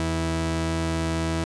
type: tone pair together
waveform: sawtooth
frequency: 81.7 / 163.4 Hz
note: E2 / E3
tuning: -15 / -15 cents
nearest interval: octave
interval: 1200 cents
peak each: -23 / -20 dBFS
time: 0-1.44 s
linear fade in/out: 0 ms
effects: resampled to 22050 Hz